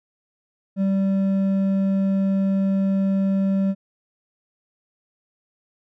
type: tone with hard clipping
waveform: sine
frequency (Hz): 194.2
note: G3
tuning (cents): -16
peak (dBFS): -19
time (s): 0.76-3.75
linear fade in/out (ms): 50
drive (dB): 5
effects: none